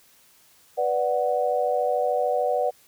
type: chord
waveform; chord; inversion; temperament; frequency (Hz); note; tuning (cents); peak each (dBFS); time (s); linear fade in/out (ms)
sine; B minor; none; equal; 493.9 / 587.3 / 740; B4 / D5 / F#5; 0 / 0 / 0; -25; 0.77-2.71; 20
effects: white hiss -57 dBFS RMS until 2.87 s